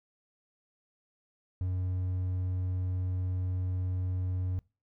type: tone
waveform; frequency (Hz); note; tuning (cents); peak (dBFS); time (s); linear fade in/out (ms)
triangle; 91.8; F#2; -13; -27; 1.61-4.59; 0
effects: noise-tail reverb RT60 0.3 s tail -23 dB re dry